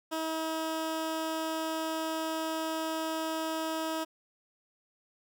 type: tone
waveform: 15% pulse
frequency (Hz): 320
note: D#4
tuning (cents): +49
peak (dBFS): -25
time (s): 0.11-4.05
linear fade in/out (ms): 20
effects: none